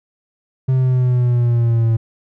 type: exponential sweep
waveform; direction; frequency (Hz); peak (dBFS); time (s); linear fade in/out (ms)
triangle; down; 131.4 to 112.7; -10; 0.68-1.97; 10
effects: none